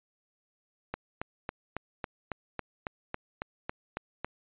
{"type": "click train", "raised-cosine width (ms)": 0.5, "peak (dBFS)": -18, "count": 13, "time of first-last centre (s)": [0.94, 4.246], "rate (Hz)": 3.63, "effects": ["resampled to 8000 Hz"]}